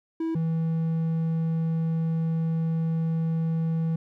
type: tone pair in turn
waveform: triangle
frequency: 325.7 / 162.85 Hz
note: E4 / E3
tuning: -21 / -21 cents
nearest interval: octave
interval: 1200 cents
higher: first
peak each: -23 / -21 dBFS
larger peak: second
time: 0.2-0.35 / 0.35-3.96 s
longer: second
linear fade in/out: 5 ms
effects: none